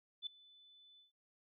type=tone with ADSR envelope; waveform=sine; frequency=3500 Hz; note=A7; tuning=10 cents flat; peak=-37 dBFS; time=0.22-1.12 s; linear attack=46 ms; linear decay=5 ms; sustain=-24 dB; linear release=130 ms; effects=none